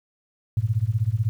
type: tone with tremolo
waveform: sine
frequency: 110 Hz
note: A2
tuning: in tune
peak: -16 dBFS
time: 0.57-1.29 s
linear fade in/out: 0 ms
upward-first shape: sine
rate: 16 Hz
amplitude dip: 95%
effects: 9-bit